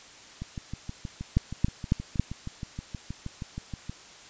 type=two click trains; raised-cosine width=5 ms; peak=-22 / -9 dBFS; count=23 / 4; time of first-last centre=0.42-3.896 / 1.37-2.196 s; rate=6.33 / 3.63 Hz; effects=white hiss -49 dBFS RMS until 4.29 s + resampled to 16000 Hz